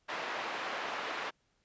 pink band-pass noise, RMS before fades -38 dBFS, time 0.08-1.31 s, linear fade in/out 20 ms, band 630 to 2500 Hz, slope 12 dB/octave, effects pink hiss -75 dBFS RMS until 1.64 s + resampled to 16000 Hz

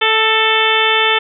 harmonic tone with a mistuned harmonic, 440 Hz, A4, in tune, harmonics 1 / 2 / 3 / 4 / 5 / 6 / 7 / 8, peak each -19 / -19 / -19 / -19 / -19 / -19 / -19 / -19 dBFS, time 0.01-1.19 s, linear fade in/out 10 ms, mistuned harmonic 4, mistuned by +18 cents, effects none

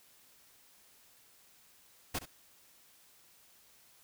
pink noise with echo, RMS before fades -35 dBFS, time 2.14-2.19 s, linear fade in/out 10 ms, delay 68 ms, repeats 1, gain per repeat -13 dB, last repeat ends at 2.258 s, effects white hiss -63 dBFS RMS until 4.03 s

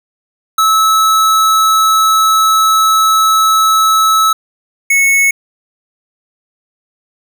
square tone pair in turn, 1300 / 2202 Hz, E6 / C#7, -24 / -12 cents, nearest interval major sixth, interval 912 cents, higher second, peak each -8 dBFS, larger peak neither, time 0.58-4.33 / 4.9-5.31 s, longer first, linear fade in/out 5 ms, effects none

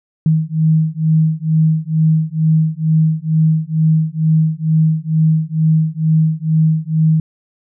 sine beating tone pair, 157.3 / 159.5 Hz, D#3 / D#3, +19 / +43 cents, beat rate 2.2 Hz, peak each -14 dBFS, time 0.26-7.2 s, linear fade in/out 2 ms, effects none

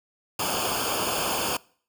pink noise with comb filter, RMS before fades -27 dBFS, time 0.39-1.57 s, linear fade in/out 5 ms, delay 0.51 ms, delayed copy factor -1, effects noise-tail reverb RT60 0.5 s tail -24 dB re dry

